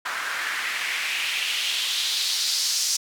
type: noise with band-pass filter sweep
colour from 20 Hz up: white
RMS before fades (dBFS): -26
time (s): 0.05-2.97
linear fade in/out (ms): 10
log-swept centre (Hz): 1400 to 5700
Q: 2.5
effects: none